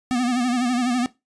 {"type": "tone with vibrato", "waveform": "square", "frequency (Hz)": 246.8, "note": "B3", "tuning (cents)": -1, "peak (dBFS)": -20, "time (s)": [0.11, 1.06], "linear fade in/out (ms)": 0, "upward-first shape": "sine", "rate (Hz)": 12, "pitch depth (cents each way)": 73, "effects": ["noise-tail reverb RT60 0.2 s tail -17 dB re dry", "resampled to 22050 Hz"]}